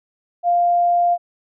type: tone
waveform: sine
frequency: 698.5 Hz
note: F5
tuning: in tune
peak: -13 dBFS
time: 0.43-1.18 s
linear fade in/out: 50 ms
effects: none